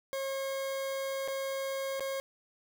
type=tone with dropouts; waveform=40% pulse; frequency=541 Hz; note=C#5; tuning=42 cents flat; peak=-32 dBFS; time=0.13-2.2 s; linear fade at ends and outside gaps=0 ms; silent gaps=1.277-1.283 / 1.996-2.006 s; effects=none